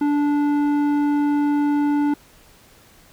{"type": "tone with low-pass filter", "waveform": "square", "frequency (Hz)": 291.3, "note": "D4", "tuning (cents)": -14, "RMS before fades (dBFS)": -19, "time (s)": [0.01, 2.14], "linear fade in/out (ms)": 5, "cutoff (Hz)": 1100, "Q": 0.64, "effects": ["pink hiss -51 dBFS RMS until 3.12 s"]}